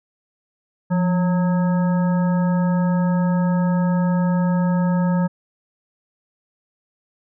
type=harmonic tone with a mistuned harmonic; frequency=182.7 Hz; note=F#3; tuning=22 cents flat; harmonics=1 / 3 / 5 / 7 / 9; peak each=-16 / -28 / -29 / -36 / -37 dBFS; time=0.9-5.28 s; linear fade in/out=20 ms; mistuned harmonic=1; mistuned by=-75 cents; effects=none